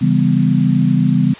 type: chord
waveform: sine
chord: C# half-diminished seventh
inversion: none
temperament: just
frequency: 138.59 / 166.31 / 199.57 / 249.5 Hz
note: C#3 / E3 / G3 / B3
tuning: 0 / +16 / +31 / +18 cents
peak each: -16 dBFS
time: 0.01-1.34 s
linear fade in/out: 10 ms
effects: white hiss -36 dBFS RMS until 1.39 s + resampled to 8000 Hz